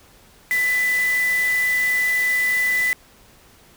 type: tone in noise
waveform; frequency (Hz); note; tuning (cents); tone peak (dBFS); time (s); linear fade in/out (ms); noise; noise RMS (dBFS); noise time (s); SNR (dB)
sine; 1994; B6; +16; -17; 0.51-2.93; 0; white; -32; 0.51-2.93; +12
effects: pink hiss -51 dBFS RMS until 3.76 s